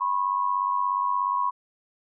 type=tone pair together; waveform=sine; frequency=987.8 / 1084.7 Hz; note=B5 / C#6; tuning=0 / -38 cents; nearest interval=major second; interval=162 cents; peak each=-25 dBFS; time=0-1.51 s; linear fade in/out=20 ms; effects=none